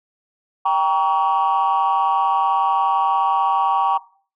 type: chord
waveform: sine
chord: G diminished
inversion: none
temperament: just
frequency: 784 / 940.8 / 1128.9 Hz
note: G5 / Bb5 / Db6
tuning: 0 / +16 / +31 cents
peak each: -18 dBFS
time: 0.65-3.98 s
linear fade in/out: 10 ms
effects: noise-tail reverb RT60 0.4 s tail -17 dB re dry + tanh soft clip ceiling -10 dBFS

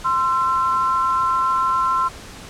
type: tone pair together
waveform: sine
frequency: 1043 / 1346.4 Hz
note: C6 / E6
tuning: -6 / +36 cents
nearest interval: major third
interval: 442 cents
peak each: -18 / -20 dBFS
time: 0.04-2.09 s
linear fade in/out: 20 ms
effects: pink hiss -38 dBFS RMS until 2.49 s + low-pass 9000 Hz 12 dB/octave

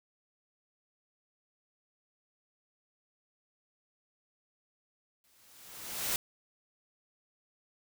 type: noise with exponential growth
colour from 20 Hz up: white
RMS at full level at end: -30 dBFS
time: 5.24-6.16 s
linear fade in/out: 1 ms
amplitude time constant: 200 ms
effects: none

